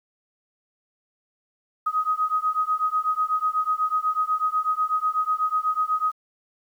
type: beating tone pair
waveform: sine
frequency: 1253 / 1261.1 Hz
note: D#6 / D#6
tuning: +12 / +23 cents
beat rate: 8.1 Hz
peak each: -24 dBFS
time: 1.86-6.12 s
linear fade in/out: 10 ms
effects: 9-bit